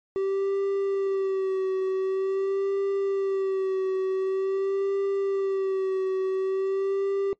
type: tone with vibrato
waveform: triangle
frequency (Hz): 386.5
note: G4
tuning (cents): -24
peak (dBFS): -21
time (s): 0.16-7.33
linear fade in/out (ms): 0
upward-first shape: sine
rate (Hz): 0.46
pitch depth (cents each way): 35
effects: noise-tail reverb RT60 0.1 s tail -22 dB re dry + MP3 32 kbps